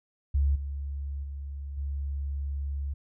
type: tone with level steps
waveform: sine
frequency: 70.1 Hz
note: C#2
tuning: 20 cents sharp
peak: -21 / -31 / -34 / -29 dBFS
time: 0.34-2.94 s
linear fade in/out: 10 ms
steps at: 0.55 / 1.23 / 1.77 s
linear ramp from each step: 10 ms
effects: none